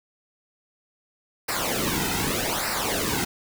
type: noise with flanger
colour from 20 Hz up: pink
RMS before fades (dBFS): -26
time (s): 1.48-3.25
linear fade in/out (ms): 10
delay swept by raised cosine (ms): 0.3 to 1.8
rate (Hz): 0.83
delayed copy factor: -0.75
effects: none